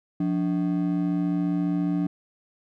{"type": "ring-modulated tone", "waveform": "triangle", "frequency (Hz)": 233.6, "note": "A#3", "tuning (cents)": 4, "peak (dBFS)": -17, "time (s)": [0.2, 2.07], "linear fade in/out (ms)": 5, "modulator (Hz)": 57.3, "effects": []}